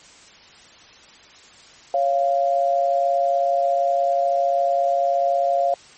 sine tone pair together, 554.4 / 694.5 Hz, C#5 / F5, 0 / -10 cents, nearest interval major third, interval 390 cents, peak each -21 / -18 dBFS, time 1.94-5.74 s, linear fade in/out 2 ms, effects white hiss -47 dBFS RMS until 5.97 s + MP3 32 kbps

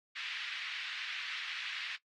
pink band-pass noise, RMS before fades -41 dBFS, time 0.15-1.97 s, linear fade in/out 20 ms, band 1800 to 3600 Hz, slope 24 dB/octave, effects noise-tail reverb RT60 0.1 s tail -17 dB re dry + AAC 48 kbps

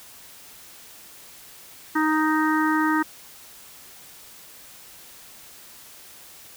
harmonic tone, 311.1 Hz, D#4, in tune, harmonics 1 / 3 / 4 / 5 / 6, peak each -21 / -26 / -27 / -28 / -29 dBFS, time 1.95-3.03 s, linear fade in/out 10 ms, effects white hiss -46 dBFS RMS until 6.56 s

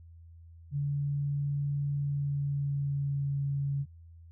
sine tone with pitch glide, 142.7 to 140.01 Hz, D3 to C#3, -49 to +18 cents, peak -28 dBFS, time 0.71-3.86 s, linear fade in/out 50 ms, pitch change -33 cents, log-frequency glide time 1.91-3.26 s, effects added 83 Hz sine -49 dBFS peak until 4.31 s

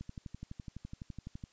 click train, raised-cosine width 5 ms, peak -30 dBFS, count 18, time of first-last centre 0.01-1.439 s, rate 11.9 Hz, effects white hiss -67 dBFS RMS until 1.52 s + resampled to 16000 Hz

